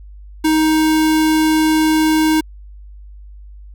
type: tone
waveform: square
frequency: 313.4 Hz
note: D#4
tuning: 13 cents sharp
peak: -12 dBFS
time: 0.44-2.41 s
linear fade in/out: 10 ms
effects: added 50 Hz sine -34 dBFS peak until 3.74 s